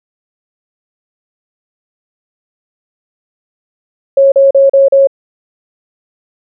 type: tone bursts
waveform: sine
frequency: 548 Hz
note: C#5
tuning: 20 cents flat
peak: -3 dBFS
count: 5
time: 4.17-5.072 s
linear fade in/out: 5 ms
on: 150 ms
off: 38 ms
effects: none